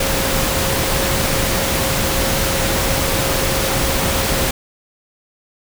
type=tone in noise; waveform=sine; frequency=538 Hz; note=C5; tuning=48 cents sharp; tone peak=-25 dBFS; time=0-4.51 s; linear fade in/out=5 ms; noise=pink; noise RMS=-18 dBFS; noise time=0-4.51 s; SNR=-10 dB; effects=none